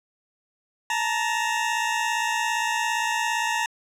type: tone pair together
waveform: 20% pulse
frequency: 874.8 / 932.3 Hz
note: A5 / A#5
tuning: -10 / 0 cents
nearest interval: minor second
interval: 110 cents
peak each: -22 / -20 dBFS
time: 0.9-3.66 s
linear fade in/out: 2 ms
effects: low-pass 9000 Hz 12 dB/octave